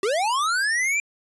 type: linear sweep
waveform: square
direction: up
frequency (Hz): 370.5 to 2400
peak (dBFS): -21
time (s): 0.03-1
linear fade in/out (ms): 2
effects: resampled to 24000 Hz